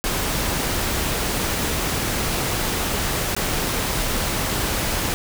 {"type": "noise with dropouts", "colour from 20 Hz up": "pink", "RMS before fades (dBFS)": -23, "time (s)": [0.04, 5.14], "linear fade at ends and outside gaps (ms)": 0, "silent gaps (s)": [3.35, 3.365], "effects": []}